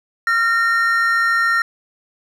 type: tone pair together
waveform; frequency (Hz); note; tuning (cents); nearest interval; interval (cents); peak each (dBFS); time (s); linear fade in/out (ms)
triangle; 1377 / 1836.6; F6 / A#6; -25 / -26; perfect fourth; 499; -15; 0.27-1.62; 2
effects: none